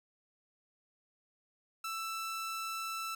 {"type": "tone", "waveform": "sawtooth", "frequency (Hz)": 1326, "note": "E6", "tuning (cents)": 10, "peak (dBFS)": -33, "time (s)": [1.84, 3.15], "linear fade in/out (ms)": 5, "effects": []}